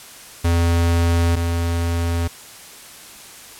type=tone pair in turn; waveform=square; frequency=84.9 / 84.9 Hz; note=F2 / F2; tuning=-48 / -48 cents; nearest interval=unison; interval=0 cents; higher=neither; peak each=-15 / -19 dBFS; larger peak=first; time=0.44-1.36 / 1.36-2.28 s; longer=neither; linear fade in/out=10 ms; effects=white hiss -40 dBFS RMS until 3.59 s + low-pass 12000 Hz 12 dB/octave